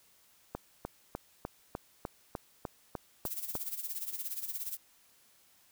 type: click train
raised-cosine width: 1 ms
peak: -22 dBFS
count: 11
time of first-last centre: 0.55-3.553 s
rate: 3.33 Hz
type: noise with tremolo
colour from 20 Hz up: violet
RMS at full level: -36 dBFS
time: 3.25-4.77 s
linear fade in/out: 2 ms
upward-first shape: sine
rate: 17 Hz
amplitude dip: 75%
effects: white hiss -65 dBFS RMS until 5.71 s